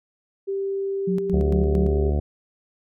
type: tone with pitch glide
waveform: sine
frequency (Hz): 392 to 395.9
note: G4 to G4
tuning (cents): 0 to +17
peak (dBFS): -23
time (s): 0.47-2.11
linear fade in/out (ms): 20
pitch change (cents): +17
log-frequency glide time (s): 0.98-1.52
type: tone with tremolo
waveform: sine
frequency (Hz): 183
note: F#3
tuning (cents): -19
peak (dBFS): -21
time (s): 1.07-1.91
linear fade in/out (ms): 10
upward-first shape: square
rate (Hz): 4.4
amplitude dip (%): 75
type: harmonic tone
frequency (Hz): 73.3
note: D2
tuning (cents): -3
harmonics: 1 / 2 / 3 / 4 / 5 / 6 / 7 / 8 / 9 / 10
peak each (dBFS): -20 / -29 / -32 / -36 / -33 / -39 / -37 / -39 / -39 / -41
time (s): 1.33-2.2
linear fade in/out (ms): 5
effects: none